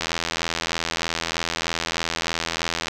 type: click train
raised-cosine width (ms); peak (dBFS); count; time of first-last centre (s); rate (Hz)
0.2; -6; 240; 0.01-2.883; 83.2
effects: none